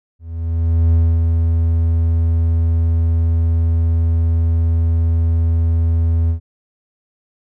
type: tone with ADSR envelope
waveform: triangle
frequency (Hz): 82.6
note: E2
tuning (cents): +4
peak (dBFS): -7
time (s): 0.19-6.4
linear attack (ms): 740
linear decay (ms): 260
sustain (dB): -3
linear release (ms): 100
effects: none